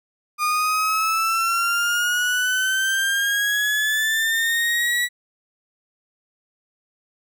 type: exponential sweep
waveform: 35% pulse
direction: up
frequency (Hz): 1214 to 1950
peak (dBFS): -17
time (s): 0.38-5.09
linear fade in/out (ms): 50
effects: none